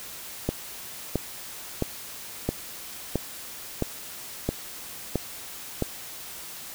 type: click train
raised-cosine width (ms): 2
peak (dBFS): -10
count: 9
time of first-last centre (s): 0.49-5.823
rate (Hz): 1.5
effects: white hiss -40 dBFS RMS until 6.74 s